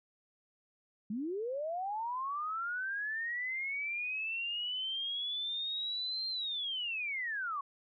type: linear two-way sweep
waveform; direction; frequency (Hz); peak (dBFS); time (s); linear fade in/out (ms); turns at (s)
sine; up then down; 196 to 4186 to 1083; -34; 1.1-7.61; 5; 6.28
effects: none